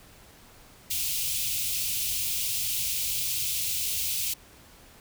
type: band-stop noise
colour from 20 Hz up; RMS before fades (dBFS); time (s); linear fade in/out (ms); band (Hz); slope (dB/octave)
white; -29; 0.9-4.34; 10; 140 to 2400; 48
effects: pink hiss -53 dBFS RMS until 5 s